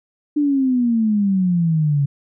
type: exponential sweep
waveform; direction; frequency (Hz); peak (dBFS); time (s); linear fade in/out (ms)
sine; down; 299.4 to 138.59; -14; 0.36-2.06; 10
effects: none